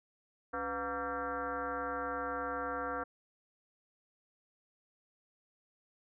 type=tone with frequency modulation; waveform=sine; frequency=932.3 Hz; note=A#5; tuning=in tune; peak=-34 dBFS; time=0.53-3.04 s; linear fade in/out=10 ms; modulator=217 Hz; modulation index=2.9; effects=none